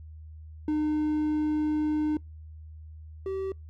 triangle tone pair in turn, 304 / 384.8 Hz, D#4 / G4, -40 / -32 cents, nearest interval major third, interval 408 cents, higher second, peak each -22 / -27 dBFS, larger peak first, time 0.68-2.17 / 3.26-3.52 s, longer first, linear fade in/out 2 ms, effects noise-tail reverb RT60 0.2 s tail -26 dB re dry + added 78 Hz sine -42 dBFS peak until 3.69 s

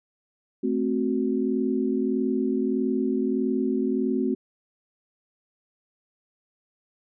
sine chord, F# diminished, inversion first, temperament equal, 220 / 261.6 / 370 Hz, A3 / C4 / F#4, 0 / 0 / 0 cents, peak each -27 / -25 / -27 dBFS, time 0.63-4.35 s, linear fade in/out 10 ms, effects none

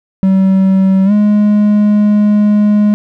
triangle tone with pitch glide, 191.2 to 208.5 Hz, G3 to G#3, -43 to +7 cents, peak -4 dBFS, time 0.23-2.94 s, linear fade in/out 0 ms, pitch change +150 cents, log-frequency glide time 1.05-1.12 s, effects none

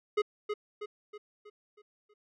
square tone with echo, 419 Hz, G#4, 15 cents sharp, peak -25 dBFS, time 0.17-0.22 s, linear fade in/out 10 ms, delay 320 ms, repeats 6, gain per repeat -6 dB, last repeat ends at 2.14 s, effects low-pass 3000 Hz 12 dB/octave

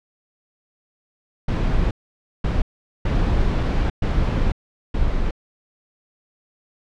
brown noise bursts at uneven times, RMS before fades -19 dBFS, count 5, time 1.48-1.91 / 2.44-2.62 / 3.05-3.9 / 4.02-4.52 / 4.94-5.31 s, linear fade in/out 5 ms, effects low-pass 4000 Hz 12 dB/octave

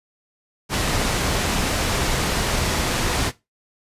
pink low-pass noise, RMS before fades -22 dBFS, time 0.69-3.32 s, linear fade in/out 50 ms, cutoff 9000 Hz, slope 12 dB/octave, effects noise-tail reverb RT60 0.2 s tail -17 dB re dry + resampled to 32000 Hz

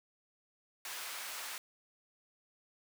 pink high-pass noise, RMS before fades -43 dBFS, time 0.85-1.58 s, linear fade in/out 2 ms, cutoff 1100 Hz, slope 12 dB/octave, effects none

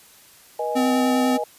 sine chord, G# minor, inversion first, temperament equal with one note detuned, 482 / 622.3 / 830.6 Hz, B4 / D#5 / G#5, -42 / 0 / 0 cents, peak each -27 dBFS, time 0.59-1.44 s, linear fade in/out 5 ms
square tone with vibrato, 256.7 Hz, C4, 33 cents flat, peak -19 dBFS, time 0.75-1.38 s, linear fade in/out 20 ms, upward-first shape sine, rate 10 Hz, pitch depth 14 cents each way
effects white hiss -50 dBFS RMS until 1.58 s + resampled to 32000 Hz

